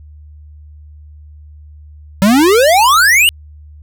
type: exponential sweep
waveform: square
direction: up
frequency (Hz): 187 to 2983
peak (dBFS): -7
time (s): 2.22-3.29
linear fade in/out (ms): 0
effects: added 75 Hz sine -34 dBFS peak until 3.82 s